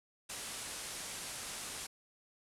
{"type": "low-pass noise", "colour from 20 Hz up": "white", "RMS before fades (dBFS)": -44, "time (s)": [0.29, 1.87], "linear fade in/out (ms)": 10, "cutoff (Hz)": 11000, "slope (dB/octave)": 48, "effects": []}